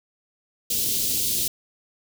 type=band-stop noise; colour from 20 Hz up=white; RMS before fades=-24 dBFS; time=0.7-1.48 s; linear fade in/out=5 ms; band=430 to 3200 Hz; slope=24 dB/octave; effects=none